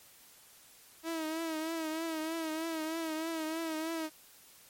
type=tone with vibrato; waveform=sawtooth; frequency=321.3 Hz; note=E4; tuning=44 cents flat; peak=-30 dBFS; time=1.03-4.1 s; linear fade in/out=50 ms; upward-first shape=triangle; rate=3.2 Hz; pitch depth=63 cents each way; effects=white hiss -58 dBFS RMS until 4.69 s + MP3 64 kbps